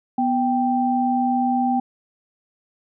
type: tone pair together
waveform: sine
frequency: 246.9 / 784 Hz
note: B3 / G5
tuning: 0 / 0 cents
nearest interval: octave + minor sixth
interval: 2000 cents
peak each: -20 dBFS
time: 0.18-1.8 s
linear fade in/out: 5 ms
effects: none